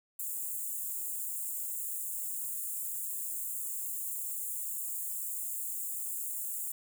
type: high-pass noise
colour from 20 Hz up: white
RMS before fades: -37 dBFS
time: 0.19-6.72 s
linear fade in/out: 5 ms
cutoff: 7000 Hz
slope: 96 dB/octave
effects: none